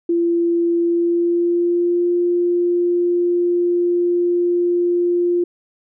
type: tone with pitch glide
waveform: sine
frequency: 340.9 to 350.1 Hz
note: F4 to F4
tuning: -42 to +4 cents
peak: -14 dBFS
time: 0.09-5.44 s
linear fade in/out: 5 ms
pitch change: +46 cents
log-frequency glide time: 0.8-2.1 s
effects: none